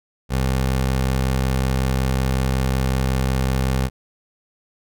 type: tone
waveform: 20% pulse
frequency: 65.41 Hz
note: C2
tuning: in tune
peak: -13 dBFS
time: 0.29-3.9 s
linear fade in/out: 50 ms
effects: none